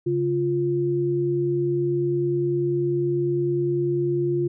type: tone pair together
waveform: sine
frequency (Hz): 140 / 349.6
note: C#3 / F4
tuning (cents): +18 / +2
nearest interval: octave + major third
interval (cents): 1584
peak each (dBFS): -26 / -21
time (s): 0.06-4.48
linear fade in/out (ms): 10
effects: none